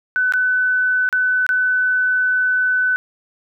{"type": "tone with dropouts", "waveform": "sine", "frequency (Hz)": 1504, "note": "F#6", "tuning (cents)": 28, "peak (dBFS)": -14, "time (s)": [0.16, 2.96], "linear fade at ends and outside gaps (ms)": 0, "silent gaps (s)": [[0.323, 0.337], [1.09, 1.127], [1.465, 1.491]], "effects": []}